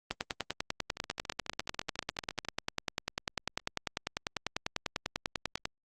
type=two click trains; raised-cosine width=0.2 ms; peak=-23 / -14 dBFS; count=23 / 57; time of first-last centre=0.9-2.449 / 0.11-5.655 s; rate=14.2 / 10.1 Hz; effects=Opus 24 kbps